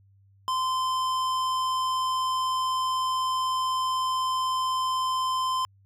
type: tone with hard clipping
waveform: sine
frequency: 1034 Hz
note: C6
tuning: 21 cents flat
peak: -26 dBFS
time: 0.48-5.65 s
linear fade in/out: 0 ms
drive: 14 dB
effects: added 98 Hz sine -56 dBFS peak until 5.85 s